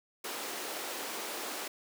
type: high-pass noise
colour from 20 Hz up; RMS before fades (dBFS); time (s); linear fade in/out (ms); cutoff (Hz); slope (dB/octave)
pink; -39; 0.24-1.68; 5; 310; 24
effects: none